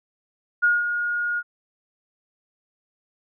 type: tone with ADSR envelope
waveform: sine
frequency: 1433 Hz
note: F6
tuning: 44 cents sharp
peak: -14 dBFS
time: 0.62-1.43 s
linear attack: 20 ms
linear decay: 190 ms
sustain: -8 dB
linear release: 49 ms
effects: none